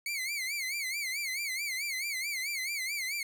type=tone with vibrato; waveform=sawtooth; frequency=2192 Hz; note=C#7; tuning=20 cents flat; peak=-29 dBFS; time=0.06-3.23 s; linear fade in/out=2 ms; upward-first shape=sine; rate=4.6 Hz; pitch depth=140 cents each way; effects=none